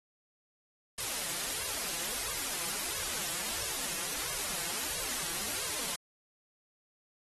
white noise with flanger, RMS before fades -35 dBFS, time 0.98-5.96 s, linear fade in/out 5 ms, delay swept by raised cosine 1.8 to 6 ms, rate 1.5 Hz, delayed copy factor +0.75, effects AAC 32 kbps

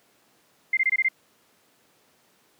sine tone bursts, 2093 Hz, C7, in tune, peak -18 dBFS, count 6, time 0.73-1.086 s, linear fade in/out 5 ms, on 41 ms, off 22 ms, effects pink hiss -62 dBFS RMS until 2.59 s + high-pass 200 Hz 12 dB/octave

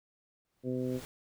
pink noise with exponential growth, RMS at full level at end -45 dBFS, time 0.45-1.05 s, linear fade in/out 0 ms, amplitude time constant 130 ms
harmonic tone, 127.2 Hz, C3, 48 cents flat, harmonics 1 / 2 / 3 / 4 / 5, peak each -38 / -34 / -37 / -39 / -50 dBFS, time 0.63-1.01 s, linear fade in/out 50 ms
effects none

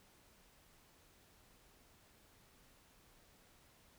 silence, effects pink hiss -67 dBFS RMS until 3.98 s

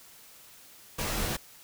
pink noise with comb filter, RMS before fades -31 dBFS, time 0.98-1.37 s, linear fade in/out 10 ms, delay 17 ms, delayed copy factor -0.75, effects white hiss -53 dBFS RMS until 1.63 s

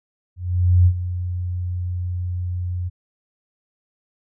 sine tone with ADSR envelope, 89.4 Hz, F2, 41 cents sharp, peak -9 dBFS, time 0.36-2.9 s, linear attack 500 ms, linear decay 70 ms, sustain -13 dB, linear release 25 ms, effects none

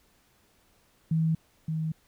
sine tone pair in turn, 161 / 158.69 Hz, E3 / D#3, -41 / +34 cents, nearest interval unison, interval 25 cents, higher first, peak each -22 / -27 dBFS, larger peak first, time 1.11-1.35 / 1.68-1.92 s, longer neither, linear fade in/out 5 ms, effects pink hiss -65 dBFS RMS until 2.07 s

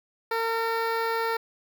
15% pulse tone with notch filter, 455.3 Hz, A#4, 41 cents flat, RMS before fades -27 dBFS, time 0.31-1.37 s, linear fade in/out 5 ms, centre 8100 Hz, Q 0.5, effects none

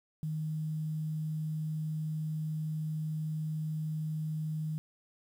sine tone, 155.56 Hz, D#3, in tune, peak -32 dBFS, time 0.23-4.78 s, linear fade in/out 0 ms, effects 10-bit

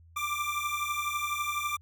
25% pulse beating tone pair, 1176 / 1188 Hz, D6 / D6, +2 / +20 cents, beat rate 12 Hz, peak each -29 dBFS, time 0.16-1.77 s, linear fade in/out 10 ms, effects added 83 Hz sine -53 dBFS peak until 1.81 s

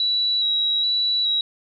sine tone with vibrato, 3900 Hz, B7, 23 cents flat, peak -18 dBFS, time 0-1.41 s, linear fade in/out 2 ms, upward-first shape square, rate 1.2 Hz, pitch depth 16 cents each way, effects none

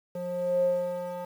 square tone with band-pass filter sweep, 177.8 Hz, F3, 31 cents sharp, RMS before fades -29 dBFS, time 0.15-1.25 s, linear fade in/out 5 ms, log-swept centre 430 to 710 Hz, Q 9.7, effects 9-bit

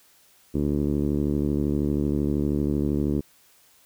10% pulse tone with low-pass filter, 72.8 Hz, D2, 15 cents flat, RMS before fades -24 dBFS, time 0.54-3.21 s, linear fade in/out 10 ms, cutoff 330 Hz, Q 1.7, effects white hiss -58 dBFS RMS until 3.85 s

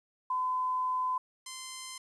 sine / 5% pulse tone pair in turn, 1016 / 1038.5 Hz, B5 / C6, +49 / -13 cents, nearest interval unison, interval 38 cents, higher second, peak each -28 dBFS, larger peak neither, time 0.3-1.18 / 1.46-1.98 s, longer first, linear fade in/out 5 ms, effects resampled to 24000 Hz + 11-bit

